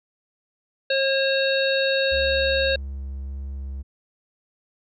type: harmonic tone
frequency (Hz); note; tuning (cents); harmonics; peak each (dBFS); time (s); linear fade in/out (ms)
540; C#5; -45; 1 / 3 / 5 / 7 / 8; -21 / -26 / -28 / -29 / -30; 0.9-2.76; 5
type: tone with vibrato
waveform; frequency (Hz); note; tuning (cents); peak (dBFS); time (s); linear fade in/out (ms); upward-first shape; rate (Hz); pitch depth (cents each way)
triangle; 68; C#2; -33; -27; 2.11-3.83; 20; square; 1.7; 8
effects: none